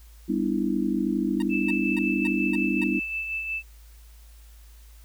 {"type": "chord", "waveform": "sine", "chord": "E minor seventh", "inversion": "first", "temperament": "just", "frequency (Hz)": [197.78, 247.2, 296.7, 329.6], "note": ["G3", "B3", "D4", "E4"], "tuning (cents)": [16, 2, 18, 0], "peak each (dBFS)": -28, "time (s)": [0.28, 3], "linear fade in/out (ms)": 20}
{"type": "tone bursts", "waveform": "15% pulse", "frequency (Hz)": 932.3, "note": "A#5", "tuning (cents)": 0, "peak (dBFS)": -29, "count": 6, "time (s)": [1.4, 2.838], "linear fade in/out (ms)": 2, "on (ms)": 23, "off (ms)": 260}
{"type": "tone with tremolo", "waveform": "sine", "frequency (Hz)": 2637, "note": "E7", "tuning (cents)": 0, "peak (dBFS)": -26, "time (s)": [1.49, 3.63], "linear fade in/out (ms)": 50, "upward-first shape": "sine", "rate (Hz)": 5.5, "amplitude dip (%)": 40}
{"effects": ["added 55 Hz sine -46 dBFS peak until 5.04 s", "white hiss -58 dBFS RMS until 5.04 s"]}